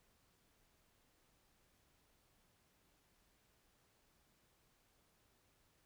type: silence
effects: pink hiss -75 dBFS RMS until 5.85 s